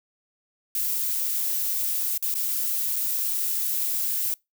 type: noise with dropouts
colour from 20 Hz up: violet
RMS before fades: -26 dBFS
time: 0.75-4.34 s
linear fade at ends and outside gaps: 1 ms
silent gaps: 2.177-2.225 / 2.341-2.353 / 2.959-2.963 s
effects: noise-tail reverb RT60 0.2 s tail -25 dB re dry